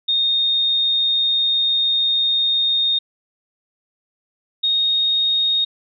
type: tone pair in turn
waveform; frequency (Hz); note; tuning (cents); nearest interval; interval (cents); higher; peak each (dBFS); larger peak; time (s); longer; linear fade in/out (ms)
sine; 3687 / 3721; A#7 / A#7; -20 / -4; unison; 16; second; -15; neither; 0.08-2.99 / 4.63-5.65; first; 10
effects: none